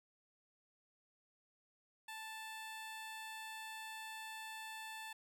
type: tone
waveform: 15% pulse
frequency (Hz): 880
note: A5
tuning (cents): 0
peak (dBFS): -40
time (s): 2.08-5.13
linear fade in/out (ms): 5
effects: none